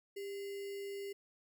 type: tone with sample-and-hold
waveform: sine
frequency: 398.3 Hz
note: G4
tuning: 28 cents sharp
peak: -40 dBFS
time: 0.16-1.13 s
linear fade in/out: 10 ms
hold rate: 2450 Hz
effects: none